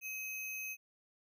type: tone with sample-and-hold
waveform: sine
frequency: 2550 Hz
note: D#7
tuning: 42 cents sharp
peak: -39 dBFS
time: 0.01-0.77 s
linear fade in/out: 50 ms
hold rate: 8820 Hz
effects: none